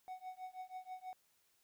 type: tone with tremolo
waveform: triangle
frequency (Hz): 743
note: F#5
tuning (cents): +7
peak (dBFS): -40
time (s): 0.08-1.13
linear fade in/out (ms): 0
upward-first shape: triangle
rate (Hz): 6.2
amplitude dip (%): 100
effects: white hiss -75 dBFS RMS until 1.63 s